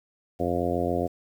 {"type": "harmonic tone", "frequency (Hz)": 87.31, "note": "F2", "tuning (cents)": 0, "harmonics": [1, 2, 3, 4, 5, 6, 7, 8], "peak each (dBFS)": [-33, -34, -31, -31, -32, -31, -33, -31], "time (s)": [0.39, 1.08], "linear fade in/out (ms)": 20, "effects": ["9-bit"]}